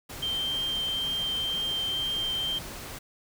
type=tone in noise; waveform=sine; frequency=3151 Hz; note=G7; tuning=8 cents sharp; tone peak=-27 dBFS; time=0.22-2.59 s; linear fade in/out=10 ms; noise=pink; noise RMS=-40 dBFS; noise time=0.09-2.99 s; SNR=+10 dB; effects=none